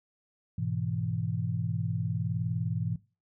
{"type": "chord", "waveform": "sine", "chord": "E major", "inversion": "first", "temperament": "equal", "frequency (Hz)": [103.83, 123.47, 164.81], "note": ["G#2", "B2", "E3"], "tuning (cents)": [0, 0, 0], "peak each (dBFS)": -33, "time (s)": [0.58, 2.96], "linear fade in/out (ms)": 5, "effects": ["noise-tail reverb RT60 0.3 s tail -19 dB re dry"]}